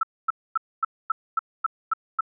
sine tone bursts, 1318.5 Hz, E6, in tune, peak -18 dBFS, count 9, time 0.01-2.208 s, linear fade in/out 5 ms, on 22 ms, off 250 ms, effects none

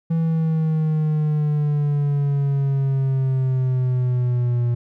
triangle exponential sweep, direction down, 164.81 to 119.5 Hz, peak -15 dBFS, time 0.1-4.75 s, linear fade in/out 10 ms, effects none

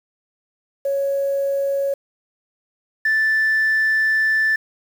sine tone pair in turn, 554.4 / 1760.1 Hz, C#5 / A6, 0 / 0 cents, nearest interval octave + minor sixth, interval 2000 cents, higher second, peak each -17 / -13 dBFS, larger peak second, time 0.85-1.94 / 3.05-4.56 s, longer second, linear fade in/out 5 ms, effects tanh soft clip ceiling -13 dBFS + 7-bit

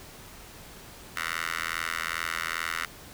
10% pulse tone with high-pass filter, 82.41 Hz, E2, in tune, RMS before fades -32 dBFS, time 1.16-2.86 s, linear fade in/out 10 ms, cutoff 1600 Hz, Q 3.8, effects pink hiss -47 dBFS RMS until 3.13 s

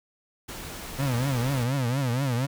pink noise, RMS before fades -38 dBFS, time 0.48-1.64 s, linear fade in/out 10 ms
35% pulse tone with vibrato, 128.9 Hz, C3, 26 cents flat, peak -22 dBFS, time 0.98-2.47 s, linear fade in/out 20 ms, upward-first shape triangle, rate 4.2 Hz, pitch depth 200 cents each way
effects none

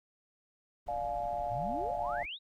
brown noise, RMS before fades -48 dBFS, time 0.86-2.26 s, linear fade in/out 10 ms
sine chord, D diminished, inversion none, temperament just, 587.3 / 704.8 / 845.8 Hz, D5 / F5 / Ab5, 0 / +16 / +31 cents, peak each -39 / -34 / -39 dBFS, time 0.88-2.23 s, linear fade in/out 5 ms
sine exponential sweep, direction up, 92.2 to 3951 Hz, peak -38 dBFS, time 1.48-2.39 s, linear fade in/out 50 ms
effects none

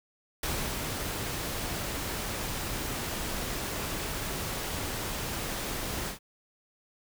pink noise with ADSR envelope, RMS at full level -31 dBFS, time 0.43-6.19 s, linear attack 3 ms, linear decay 320 ms, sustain -3 dB, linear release 110 ms, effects none

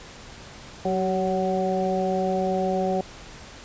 harmonic tone with a mistuned harmonic, 186.9 Hz, F#3, 18 cents sharp, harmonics 1 / 2 / 3 / 4, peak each -27 / -27 / -27 / -27 dBFS, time 0.85-3.01 s, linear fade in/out 2 ms, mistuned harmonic 2, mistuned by +32 cents, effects pink hiss -43 dBFS RMS until 3.64 s + resampled to 16000 Hz

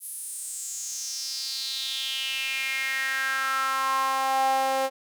sawtooth tone with high-pass filter sweep, 266.7 Hz, C4, 33 cents sharp, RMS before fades -28 dBFS, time 0-4.9 s, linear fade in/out 50 ms, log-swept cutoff 11000 to 610 Hz, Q 5.3, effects none

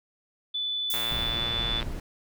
sine tone, 3486 Hz, A7, 17 cents flat, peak -27 dBFS, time 0.54-1.81 s, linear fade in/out 10 ms
violet noise with exponential decay, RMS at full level -30 dBFS, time 0.9-1.64 s, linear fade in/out 2 ms, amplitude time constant 160 ms
click train, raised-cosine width 0.3 ms, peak -18 dBFS, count 104, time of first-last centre 0.94-1.828 s, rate 116 Hz
brown noise, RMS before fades -34 dBFS, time 1.11-2 s, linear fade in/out 2 ms
effects none

